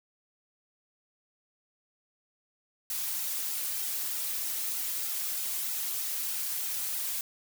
blue noise with flanger, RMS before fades -33 dBFS, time 2.9-7.21 s, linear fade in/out 2 ms, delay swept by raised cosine 1.7 to 4.6 ms, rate 3.2 Hz, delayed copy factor -1, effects none

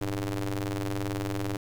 sawtooth ring-modulated tone, 97.9 Hz, G2, 2 cents flat, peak -22 dBFS, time 0.01-1.57 s, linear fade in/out 5 ms, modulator 206 Hz, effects 9-bit

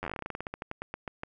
slowing click train, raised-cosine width 0.5 ms, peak -20 dBFS, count 23, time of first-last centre 0.03-1.234 s, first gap 10 ms, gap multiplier 1.14, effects none

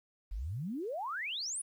sine exponential sweep, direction up, 41.2 to 10548 Hz, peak -35 dBFS, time 0.31-1.62 s, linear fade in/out 10 ms, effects 11-bit

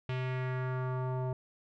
square tone with low-pass filter sweep, 128.4 Hz, C3, 32 cents flat, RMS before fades -34 dBFS, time 0.09-1.33 s, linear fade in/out 2 ms, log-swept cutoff 2900 to 770 Hz, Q 2, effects none

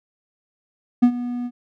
triangle tone with ADSR envelope, 243.8 Hz, B3, 22 cents flat, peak -6 dBFS, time 1.02-1.51 s, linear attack 14 ms, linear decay 75 ms, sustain -16 dB, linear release 52 ms, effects none

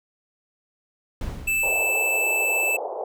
brown noise with exponential decay, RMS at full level -27 dBFS, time 1.21-2.23 s, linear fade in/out 2 ms, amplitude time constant 220 ms
square tone, 2637 Hz, E7, in tune, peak -21 dBFS, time 1.47-2.77 s, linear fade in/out 10 ms
pink band-pass noise, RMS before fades -31 dBFS, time 1.63-3.04 s, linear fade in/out 5 ms, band 410 to 880 Hz, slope 48 dB/octave
effects none

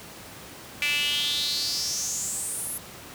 sawtooth tone with high-pass filter sweep, 291.7 Hz, D4, 12 cents flat, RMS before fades -28 dBFS, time 0.82-2.78 s, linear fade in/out 2 ms, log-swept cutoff 2400 to 11000 Hz, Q 6.2, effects pink hiss -43 dBFS RMS until 3.14 s + high-pass 80 Hz 12 dB/octave

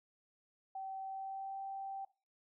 sine tone with pitch glide, 770 to 779.8 Hz, G5 to G5, -31 to -9 cents, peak -40 dBFS, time 0.75-2.05 s, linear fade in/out 5 ms, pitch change +22 cents, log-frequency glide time 1-1.6 s, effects noise-tail reverb RT60 0.3 s tail -18 dB re dry

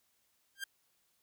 sawtooth tone with exponential growth, 1593 Hz, G6, 27 cents sharp, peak -30 dBFS, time 0.55-0.64 s, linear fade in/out 5 ms, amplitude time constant 18 ms, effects white hiss -75 dBFS RMS until 1.22 s

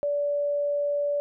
sine tone, 578 Hz, D5, 28 cents flat, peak -23 dBFS, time 0.03-1.2 s, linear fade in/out 0 ms, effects none

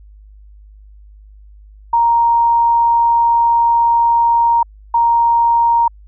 sine tone bursts at uneven times, 934 Hz, A#5, 3 cents sharp, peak -9 dBFS, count 2, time 1.93-4.63 / 4.94-5.88 s, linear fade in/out 5 ms, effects added 51 Hz sine -38 dBFS peak until 6.07 s

